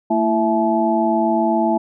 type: tone cluster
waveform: sine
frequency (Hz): 225.4 / 333.1 / 663 / 859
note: A3 / E4 / E5 / A5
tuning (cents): +42 / +18 / +10 / -42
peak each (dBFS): -20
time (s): 0.1-1.78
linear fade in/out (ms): 10
effects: none